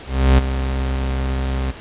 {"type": "tone with ADSR envelope", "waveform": "40% pulse", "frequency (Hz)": 66, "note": "C2", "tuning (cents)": 16, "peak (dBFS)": -7, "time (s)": [0.06, 1.72], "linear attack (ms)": 320, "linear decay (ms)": 18, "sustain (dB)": -11, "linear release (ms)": 17, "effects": ["pink hiss -37 dBFS RMS until 1.8 s", "resampled to 8000 Hz"]}